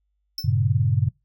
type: tone with exponential decay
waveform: square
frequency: 5310 Hz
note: E8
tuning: 12 cents sharp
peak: -24 dBFS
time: 0.38-0.52 s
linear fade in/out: 2 ms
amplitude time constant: 29 ms
type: chord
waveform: sine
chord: G diminished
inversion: none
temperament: equal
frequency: 98 / 116.54 / 138.59 Hz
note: G2 / Bb2 / Db3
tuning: 0 / 0 / 0 cents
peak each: -22 dBFS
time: 0.44-1.09 s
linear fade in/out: 10 ms
effects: noise-tail reverb RT60 0.2 s tail -22 dB re dry + added 50 Hz sine -69 dBFS peak until 1.24 s